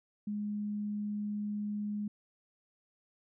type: tone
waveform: sine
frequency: 207.9 Hz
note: G#3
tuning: 2 cents sharp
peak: -33 dBFS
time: 0.27-2.08 s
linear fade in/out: 5 ms
effects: none